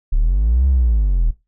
triangle linear two-way sweep, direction up then down, 32.01 to 68.5 to 37.35 Hz, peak -9 dBFS, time 0.12-1.31 s, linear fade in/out 10 ms, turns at 0.67 s, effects noise-tail reverb RT60 0.2 s tail -17 dB re dry + tanh soft clip ceiling -7 dBFS

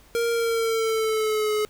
square tone with pitch glide, 466.2 to 425 Hz, A#4 to G#4, 0 to +40 cents, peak -22 dBFS, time 0.15-1.65 s, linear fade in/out 0 ms, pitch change -160 cents, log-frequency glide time 0.31-1.51 s, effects added 50 Hz sine -57 dBFS peak until 1.69 s + pink hiss -55 dBFS RMS until 1.69 s

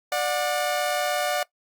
sawtooth tone pair together, 591.7 / 728 Hz, D5 / F#5, +13 / -28 cents, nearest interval major third, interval 359 cents, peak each -22 dBFS, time 0.12-1.43 s, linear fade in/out 2 ms, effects noise-tail reverb RT60 0.1 s tail -20 dB re dry + Opus 48 kbps

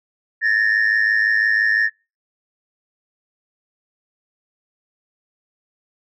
sine tone pair together, 1728 / 1833.9 Hz, A6 / A#6, -32 / -29 cents, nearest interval minor second, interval 103 cents, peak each -15 dBFS, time 0.41-1.9 s, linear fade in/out 50 ms, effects noise-tail reverb RT60 0.3 s tail -25 dB re dry + tanh soft clip ceiling -11 dBFS

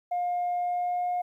sine tone with pitch glide, 710 to 715.4 Hz, F5 to F5, +28 to +41 cents, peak -24 dBFS, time 0.11-1.22 s, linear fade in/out 10 ms, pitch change +13 cents, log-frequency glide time 0.59-1.1 s, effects tanh soft clip ceiling -23 dBFS + 11-bit

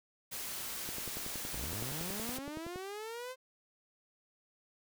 white noise, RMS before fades -41 dBFS, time 0.31-2.39 s, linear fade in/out 20 ms
click train, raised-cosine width 2 ms, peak -30 dBFS, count 21, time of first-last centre 0.89-2.759 s, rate 10.7 Hz
sawtooth linear sweep, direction up, 36.78 to 523.3 Hz, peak -37 dBFS, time 1.52-3.36 s, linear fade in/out 50 ms
effects none

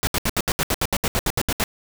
pink noise bursts, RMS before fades -21 dBFS, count 15, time 0.03-1.639 s, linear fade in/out 0 ms, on 41 ms, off 71 ms, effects none

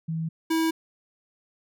sine / square tone pair in turn, 162 / 324 Hz, E3 / E4, -30 / -30 cents, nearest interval octave, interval 1200 cents, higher second, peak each -26 / -22 dBFS, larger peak second, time 0.08-0.29 / 0.5-0.71 s, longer neither, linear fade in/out 10 ms, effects none

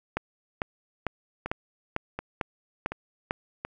two click trains, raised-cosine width 0.5 ms, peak -12 / -17 dBFS, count 8 / 4, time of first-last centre 0.17-3.309 / 1.46-3.65 s, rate 2.23 / 1.37 Hz, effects none

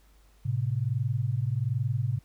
sine tone pair together, 110 / 131.27 Hz, A2 / C3, 0 / +6 cents, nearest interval minor third, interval 306 cents, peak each -28 dBFS, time 0.45-2.19 s, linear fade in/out 10 ms, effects added 50 Hz sine -57 dBFS peak until 2.24 s + pink hiss -65 dBFS RMS until 2.24 s

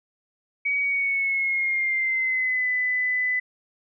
sine tone with pitch glide, 2260 to 2002 Hz, C#7 to B6, +33 to +23 cents, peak -21 dBFS, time 0.65-3.4 s, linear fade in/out 10 ms, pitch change -210 cents, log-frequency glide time 0.81-2.68 s, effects none

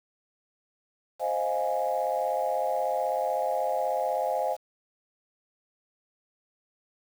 sine chord, F minor seventh, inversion second, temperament equal, 523.3 / 622.3 / 698.5 / 830.6 Hz, C5 / Eb5 / F5 / Ab5, 0 / 0 / 0 / 0 cents, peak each -30 dBFS, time 1.19-4.57 s, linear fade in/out 50 ms, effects tanh soft clip ceiling -16 dBFS + 8-bit

